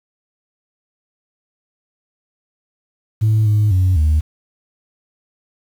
sine tone with pitch steps, 108.8 / 105.5 / 92.6 / 76.9 Hz, A2 / G#2 / F#2 / D#2, -19 / +28 / +2 / -20 cents, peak -9 dBFS, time 3.21-4.21 s, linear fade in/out 20 ms, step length 250 ms, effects tanh soft clip ceiling -9 dBFS + 7-bit

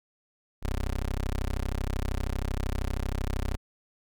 20% pulse tone, 32.83 Hz, C1, 7 cents sharp, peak -23 dBFS, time 0.62-3.57 s, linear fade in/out 20 ms, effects none

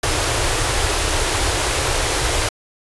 pink band-stop noise, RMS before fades -19 dBFS, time 0.03-2.49 s, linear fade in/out 5 ms, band 130 to 300 Hz, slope 48 dB/octave, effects resampled to 24000 Hz

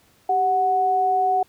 sine tone pair together, 392 / 740 Hz, G4 / F#5, 0 / 0 cents, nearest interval major seventh, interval 1100 cents, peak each -27 / -17 dBFS, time 0.29-1.43 s, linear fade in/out 5 ms, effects pink hiss -58 dBFS RMS until 1.48 s + high-pass 60 Hz 12 dB/octave

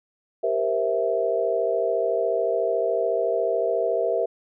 sine chord, C dominant seventh, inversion second, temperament equal with one note detuned, 392 / 469.4 / 523.3 / 659.3 Hz, G4 / Bb4 / C5 / E5, 0 / +12 / 0 / 0 cents, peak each -28 / -25 / -29 / -24 dBFS, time 0.43-4.26 s, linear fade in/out 10 ms, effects none

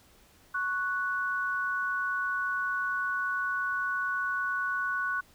sine tone pair together, 1108.7 / 1479.9 Hz, C#6 / F#6, 0 / 0 cents, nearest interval perfect fourth, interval 500 cents, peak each -33 / -29 dBFS, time 0.54-5.21 s, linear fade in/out 10 ms, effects pink hiss -60 dBFS RMS until 5.34 s

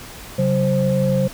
sine tone cluster, 137.3 / 188.6 / 527 Hz, C#3 / F#3 / C5, -16 / +33 / +12 cents, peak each -19 dBFS, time 0.38-1.28 s, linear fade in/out 10 ms, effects tanh soft clip ceiling -6 dBFS + pink hiss -37 dBFS RMS until 1.33 s

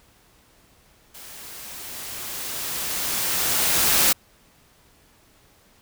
white noise with level ramp, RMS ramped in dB -42 to -17 dBFS, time 1.14-4.13 s, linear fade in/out 10 ms, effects pink hiss -57 dBFS RMS until 5.81 s

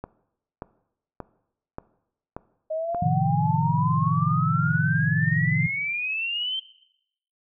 click train, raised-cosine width 1 ms, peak -19 dBFS, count 6, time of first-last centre 0.04-2.947 s, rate 1.72 Hz
sine exponential sweep, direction up, 622.3 to 3145 Hz, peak -25 dBFS, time 2.7-6.6 s, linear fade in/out 10 ms
sine chord, F dominant seventh, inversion first, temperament equal, 110 / 130.81 / 155.56 / 174.61 Hz, A2 / C3 / Eb3 / F3, 0 / 0 / 0 / 0 cents, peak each -28 / -26 / -23 / -27 dBFS, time 3.02-5.67 s, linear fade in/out 5 ms
effects noise-tail reverb RT60 0.8 s tail -18 dB re dry

